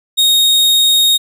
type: tone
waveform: 40% pulse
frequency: 3729 Hz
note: A#7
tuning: in tune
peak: -7 dBFS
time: 0.17-1.18 s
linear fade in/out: 20 ms
effects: none